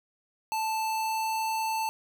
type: tone with pitch glide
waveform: square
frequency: 880 to 885.1 Hz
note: A5 to A5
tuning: 0 to +10 cents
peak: -28 dBFS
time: 0.52-1.89 s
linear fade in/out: 0 ms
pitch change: +10 cents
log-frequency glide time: 0.76-1.49 s
effects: none